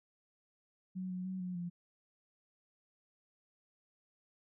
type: tone with pitch steps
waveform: sine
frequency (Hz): 185.6 / 182.7 / 187.3 / 181.3 / 174.4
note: F#3 / F#3 / F#3 / F#3 / F3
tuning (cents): +6 / -22 / +21 / -35 / -2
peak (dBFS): -37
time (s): 0.95-1.7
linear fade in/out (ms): 20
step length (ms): 150
effects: none